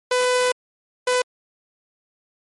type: tone bursts at uneven times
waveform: sawtooth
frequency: 500 Hz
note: B4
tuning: 21 cents sharp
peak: -13 dBFS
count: 2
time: 0.11-0.52 / 1.07-1.22 s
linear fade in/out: 5 ms
effects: MP3 48 kbps